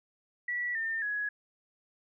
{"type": "tone with pitch steps", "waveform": "sine", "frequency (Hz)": [1947, 1806.2, 1675.5], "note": ["B6", "A6", "G#6"], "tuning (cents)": [-25, 45, 15], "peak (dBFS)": -30, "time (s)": [0.48, 1.29], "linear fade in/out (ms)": 5, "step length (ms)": 270, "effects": []}